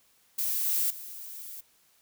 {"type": "noise with level steps", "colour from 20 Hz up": "violet", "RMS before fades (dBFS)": [-29, -27, -42], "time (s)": [0.38, 1.61], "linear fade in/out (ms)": 10, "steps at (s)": [0.66, 0.9], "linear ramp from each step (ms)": 5, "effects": ["white hiss -65 dBFS RMS until 2.01 s"]}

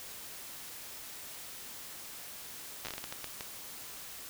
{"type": "slowing click train", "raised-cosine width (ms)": 0.2, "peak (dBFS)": -21, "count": 11, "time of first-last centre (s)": [2.85, 3.409], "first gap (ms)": 8, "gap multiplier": 1.4, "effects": ["white hiss -46 dBFS RMS until 4.29 s"]}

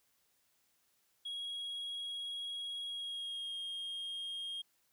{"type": "tone with pitch glide", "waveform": "sine", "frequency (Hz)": [3306, 3240], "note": ["G#7", "G#7"], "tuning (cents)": [-9, -43], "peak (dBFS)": -36, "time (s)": [1.25, 4.62], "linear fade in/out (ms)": 10, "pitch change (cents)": -34, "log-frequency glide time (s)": [2.88, 3.55], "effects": ["tanh soft clip ceiling -38 dBFS", "white hiss -75 dBFS RMS until 4.92 s"]}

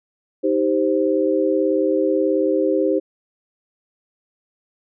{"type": "chord", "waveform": "sine", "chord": "C minor", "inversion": "first", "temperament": "just", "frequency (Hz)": [314, 392.4, 523.3], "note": ["Eb4", "G4", "C5"], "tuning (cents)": [16, 2, 0], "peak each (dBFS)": -20, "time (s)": [0.43, 3], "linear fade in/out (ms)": 20, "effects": []}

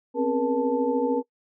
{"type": "tone cluster", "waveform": "sine", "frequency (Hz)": [255.8, 269.1, 421, 477.8, 879], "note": ["C4", "C4", "G#4", "A#4", "A5"], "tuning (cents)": [-39, 49, 24, 43, -2], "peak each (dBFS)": [-30, -26, -33, -24, -31], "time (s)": [0.14, 1.23], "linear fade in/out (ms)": 50, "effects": ["noise-tail reverb RT60 0.1 s tail -21 dB re dry"]}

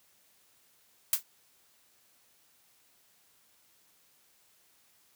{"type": "noise with exponential decay", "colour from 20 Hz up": "blue", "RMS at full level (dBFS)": -21, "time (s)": [1.13, 1.23], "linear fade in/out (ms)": 2, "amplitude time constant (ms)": 21, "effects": ["white hiss -66 dBFS RMS until 5.15 s", "high-pass 60 Hz 12 dB/octave"]}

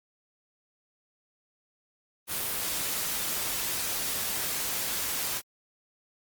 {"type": "noise", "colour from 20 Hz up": "white", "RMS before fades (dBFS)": -31, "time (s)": [2.27, 5.42], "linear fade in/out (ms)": 50, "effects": ["Opus 32 kbps"]}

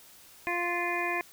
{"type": "harmonic tone with a mistuned harmonic", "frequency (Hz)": 349.2, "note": "F4", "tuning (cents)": 0, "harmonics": [1, 2, 3, 5, 6, 7], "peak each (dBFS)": [-35, -35, -35, -35, -35, -35], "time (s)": [0.47, 1.21], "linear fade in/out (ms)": 0, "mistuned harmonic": 6, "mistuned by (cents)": -18, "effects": ["white hiss -54 dBFS RMS until 1.32 s"]}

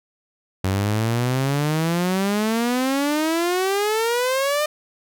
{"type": "exponential sweep", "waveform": "sawtooth", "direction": "up", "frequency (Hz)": [93, 610], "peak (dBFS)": -15, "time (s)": [0.64, 4.66], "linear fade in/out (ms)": 5, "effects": []}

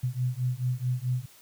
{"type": "beating tone pair", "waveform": "sine", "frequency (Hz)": [123.47, 128.07], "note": ["B2", "C3"], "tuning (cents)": [0, -37], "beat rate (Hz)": 4.6, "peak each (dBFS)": -29, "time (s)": [0.03, 1.26], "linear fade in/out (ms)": 10, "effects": ["white hiss -55 dBFS RMS until 1.41 s"]}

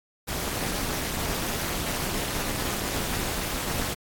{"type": "noise with amplitude modulation", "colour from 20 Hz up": "pink", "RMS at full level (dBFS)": -26, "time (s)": [0.27, 3.95], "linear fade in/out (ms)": 20, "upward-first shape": "sine", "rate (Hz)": 222, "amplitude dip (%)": 85, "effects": ["AAC 64 kbps"]}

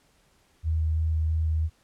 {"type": "tone with vibrato", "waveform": "sine", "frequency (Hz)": 79.5, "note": "D#2", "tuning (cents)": 38, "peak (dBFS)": -22, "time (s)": [0.63, 1.7], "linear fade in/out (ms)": 50, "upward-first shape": "square", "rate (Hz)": 3, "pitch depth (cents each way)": 9, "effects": ["pink hiss -64 dBFS RMS until 1.83 s", "low-pass 11000 Hz 12 dB/octave"]}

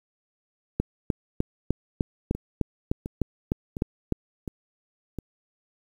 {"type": "two click trains", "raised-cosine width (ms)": 3, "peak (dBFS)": [-10, -19], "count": [12, 5], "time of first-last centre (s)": [[0.8, 4.123], [2.35, 5.187]], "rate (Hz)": [3.31, 1.41], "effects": ["8-bit"]}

